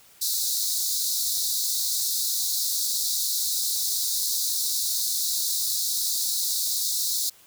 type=high-pass noise; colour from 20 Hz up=pink; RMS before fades=-26 dBFS; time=0.21-7.3 s; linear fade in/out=10 ms; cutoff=3800 Hz; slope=96 dB/octave; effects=white hiss -54 dBFS RMS until 7.46 s